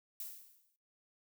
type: noise with exponential decay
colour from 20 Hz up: violet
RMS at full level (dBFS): -41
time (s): 0.2-0.76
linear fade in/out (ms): 1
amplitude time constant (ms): 120
effects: noise-tail reverb RT60 0.2 s tail -17 dB re dry